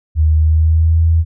sine tone with pitch glide, 78 to 81.83 Hz, D#2 to E2, +5 to -12 cents, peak -8 dBFS, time 0.15-1.25 s, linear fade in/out 50 ms, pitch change +83 cents, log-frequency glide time 0.37-1 s, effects none

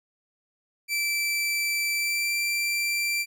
sawtooth tone with pitch glide, 2330 to 2352 Hz, D7 to D7, -14 to +2 cents, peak -21 dBFS, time 0.88-3.26 s, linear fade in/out 50 ms, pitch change +16 cents, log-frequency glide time 1.95-2.32 s, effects none

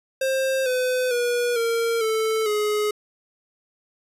square tone with pitch steps, 530 / 506.1 / 483.2 / 461.4 / 440.6 / 420.7 Hz, C5 / B4 / B4 / A#4 / A4 / G#4, +22 / +42 / -38 / -18 / +2 / +22 cents, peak -21 dBFS, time 0.21-2.91 s, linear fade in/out 5 ms, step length 450 ms, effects resampled to 32000 Hz

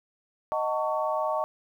sine chord, D# half-diminished seventh, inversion none, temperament just, 622.3 / 746.7 / 896 / 1120.1 Hz, D#5 / F#5 / A5 / C#6, 0 / +16 / +31 / +18 cents, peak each -28 / -34 / -31 / -31 dBFS, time 0.52-1.44 s, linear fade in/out 0 ms, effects 10-bit

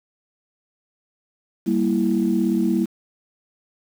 sine chord, E diminished, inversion first, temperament equal, 196 / 233.1 / 329.6 Hz, G3 / Bb3 / E4, 0 / 0 / 0 cents, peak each -21 dBFS, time 1.66-2.86 s, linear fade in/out 20 ms, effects tanh soft clip ceiling -8 dBFS + 7-bit

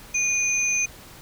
sine tone pair together, 2453 / 6188 Hz, D#7 / G8, -25 / -23 cents, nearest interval octave + major third, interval 1602 cents, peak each -23 dBFS, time 0.14-0.86 s, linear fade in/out 10 ms, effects pink hiss -45 dBFS RMS until 1.21 s

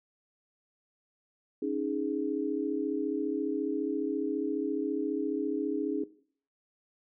sine chord, C# suspended second, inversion none, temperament just, 277.2 / 311.8 / 415.8 Hz, C#4 / D#4 / G#4, 0 / +4 / +2 cents, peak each -33 dBFS, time 1.62-6.04 s, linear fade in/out 5 ms, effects noise-tail reverb RT60 0.5 s tail -17 dB re dry

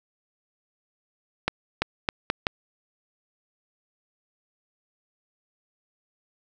accelerating click train, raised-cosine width 0.3 ms, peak -6 dBFS, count 5, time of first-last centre 1.48-2.468 s, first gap 340 ms, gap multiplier 0.79, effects none

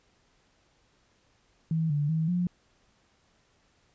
sine tone with pitch steps, 161.3 / 146.2 / 160.1 / 177.5 Hz, E3 / D3 / D#3 / F3, -37 / -7 / +50 / +28 cents, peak -24 dBFS, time 1.71-2.47 s, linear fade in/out 2 ms, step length 190 ms, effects pink hiss -67 dBFS RMS until 3.94 s + resampled to 16000 Hz

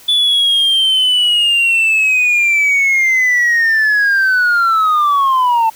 sine linear sweep, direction down, 3471 to 883 Hz, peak -7 dBFS, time 0.08-5.7 s, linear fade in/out 10 ms, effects tanh soft clip ceiling -8 dBFS + white hiss -41 dBFS RMS until 5.75 s

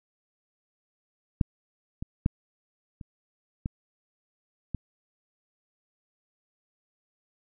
clicks, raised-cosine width 5 ms, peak -9 / -21 / -10 / -28 / -17 / -18 dBFS, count 6, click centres 1.412 / 2.025 / 2.261 / 3.012 / 3.659 / 4.747 s, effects none

